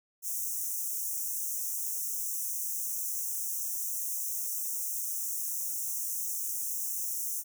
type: high-pass noise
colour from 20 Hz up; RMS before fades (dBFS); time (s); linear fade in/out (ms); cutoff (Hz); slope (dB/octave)
white; -34; 0.22-7.44; 50; 5700; 96
effects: none